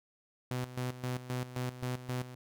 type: tone with tremolo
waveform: sawtooth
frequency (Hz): 125.8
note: B2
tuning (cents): +32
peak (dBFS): -29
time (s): 0.51-2.35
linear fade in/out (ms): 2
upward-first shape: square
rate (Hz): 3.8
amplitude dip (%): 75
effects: none